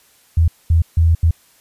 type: tone bursts at uneven times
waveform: sine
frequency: 82.41 Hz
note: E2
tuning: in tune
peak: -9 dBFS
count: 4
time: 0.37-0.48 / 0.7-0.82 / 0.97-1.15 / 1.23-1.31 s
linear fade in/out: 5 ms
effects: white hiss -53 dBFS RMS until 1.6 s + resampled to 32000 Hz